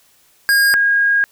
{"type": "tone pair in turn", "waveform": ["square", "sine"], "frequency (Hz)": [1626, 1631.9], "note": ["G#6", "G#6"], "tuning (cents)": [-37, -31], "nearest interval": "unison", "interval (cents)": 6, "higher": "second", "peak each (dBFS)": -11, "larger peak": "neither", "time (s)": [[0.49, 0.74], [0.74, 1.24]], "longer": "second", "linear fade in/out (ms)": 0, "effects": ["white hiss -54 dBFS RMS until 1.31 s"]}